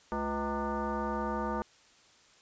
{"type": "tone with frequency modulation", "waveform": "sine", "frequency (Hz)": 349, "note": "F4", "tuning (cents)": -1, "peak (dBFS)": -30, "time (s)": [0.12, 1.62], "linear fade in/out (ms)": 0, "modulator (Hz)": 282, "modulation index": 3.2, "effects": ["white hiss -61 dBFS RMS until 2.41 s", "resampled to 16000 Hz"]}